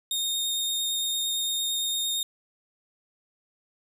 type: tone with vibrato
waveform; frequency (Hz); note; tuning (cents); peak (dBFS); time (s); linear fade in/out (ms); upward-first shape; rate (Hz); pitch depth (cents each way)
sawtooth; 3688; A#7; -19; -23; 0.11-2.23; 2; triangle; 8.8; 11
effects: none